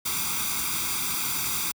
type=noise with comb filter; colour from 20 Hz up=white; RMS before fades=-28 dBFS; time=0.05-1.72 s; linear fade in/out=10 ms; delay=0.84 ms; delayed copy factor=+0.9; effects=high-pass 60 Hz 12 dB/octave